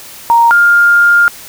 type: tone pair in turn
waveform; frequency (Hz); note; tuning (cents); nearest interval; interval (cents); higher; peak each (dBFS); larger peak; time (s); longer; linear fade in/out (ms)
sine; 932.3 / 1406.6; A#5 / F6; 0 / +12; perfect fifth; 712; second; -4; neither; 0.3-0.51 / 0.51-1.28; second; 0
effects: white hiss -32 dBFS RMS until 1.48 s